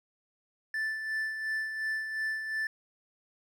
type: tone with tremolo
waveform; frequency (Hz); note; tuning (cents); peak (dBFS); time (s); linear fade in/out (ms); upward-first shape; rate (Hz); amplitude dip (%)
triangle; 1760; A6; 0; -27; 0.74-2.67; 2; sine; 2.8; 50
effects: none